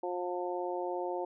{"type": "harmonic tone", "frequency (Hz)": 178.3, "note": "F3", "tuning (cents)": 36, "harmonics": [2, 3, 4, 5], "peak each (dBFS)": [-36, -38, -39, -40], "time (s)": [0.03, 1.25], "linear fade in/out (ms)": 5, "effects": []}